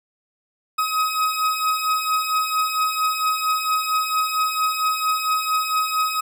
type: beating tone pair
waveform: 40% pulse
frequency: 1264 / 1268.4 Hz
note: D#6 / D#6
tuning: +27 / +33 cents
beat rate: 4.4 Hz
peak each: -24 / -20 dBFS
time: 0.78-6.21 s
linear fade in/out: 10 ms
effects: none